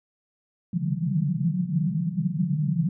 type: band-pass noise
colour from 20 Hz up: white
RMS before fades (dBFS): -25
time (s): 0.73-2.89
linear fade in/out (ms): 5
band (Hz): 140 to 190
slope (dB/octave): 96
effects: none